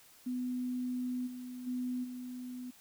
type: tone with level steps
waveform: sine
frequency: 250 Hz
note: B3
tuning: 21 cents sharp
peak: -33 / -41 / -33 / -40 dBFS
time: 0.26-2.71 s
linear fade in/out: 10 ms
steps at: 1.26 / 1.66 / 2.03 s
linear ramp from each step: 20 ms
effects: white hiss -60 dBFS RMS until 2.8 s